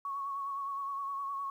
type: tone with vibrato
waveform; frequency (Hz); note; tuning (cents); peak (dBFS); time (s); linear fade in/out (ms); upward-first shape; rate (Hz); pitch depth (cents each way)
sine; 1108.7; C#6; 0; -34; 0.05-1.5; 2; sine; 9.7; 30
effects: 11-bit